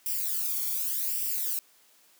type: noise with flanger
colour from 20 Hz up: violet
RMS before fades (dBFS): -30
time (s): 0.06-1.59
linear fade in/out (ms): 0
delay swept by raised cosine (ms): 0.37 to 0.91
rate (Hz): 0.87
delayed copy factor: +0.8
effects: white hiss -61 dBFS RMS until 2.19 s + high-pass 200 Hz 12 dB/octave